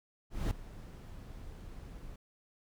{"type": "noise with ADSR envelope", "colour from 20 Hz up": "brown", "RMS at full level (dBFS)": -30, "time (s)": [0.3, 2.16], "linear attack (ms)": 210, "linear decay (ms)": 3, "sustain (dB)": -17, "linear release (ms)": 4, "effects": []}